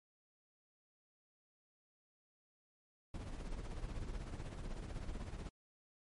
brown noise with tremolo, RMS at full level -41 dBFS, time 3.14-5.49 s, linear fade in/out 2 ms, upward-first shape triangle, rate 16 Hz, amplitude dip 65%, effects MP3 48 kbps

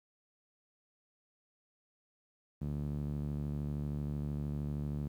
sawtooth tone with band-pass filter, 73 Hz, D2, 10 cents flat, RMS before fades -37 dBFS, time 2.61-5.08 s, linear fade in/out 10 ms, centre 170 Hz, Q 1.7, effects 11-bit

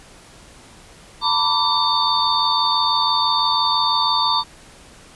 sine tone cluster, 906 / 992 / 1164 / 3625 / 4509 Hz, A#5 / B5 / D6 / A#7 / C#8, -50 / +7 / -16 / -49 / +29 cents, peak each -22 dBFS, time 1.21-4.44 s, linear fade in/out 50 ms, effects pink hiss -45 dBFS RMS until 5.15 s + resampled to 24000 Hz

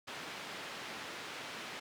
white band-pass noise, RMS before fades -45 dBFS, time 0.07-1.8 s, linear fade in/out 10 ms, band 150 to 3000 Hz, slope 12 dB/octave, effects none

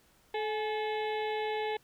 harmonic tone with a mistuned harmonic, 432.9 Hz, A4, 28 cents flat, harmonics 1 / 2 / 4 / 5 / 6 / 7 / 8 / 9, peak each -33 / -35 / -44 / -43 / -48 / -49 / -48 / -50 dBFS, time 0.34-1.77 s, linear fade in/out 5 ms, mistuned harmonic 2, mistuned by -46 cents, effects pink hiss -65 dBFS RMS until 1.83 s

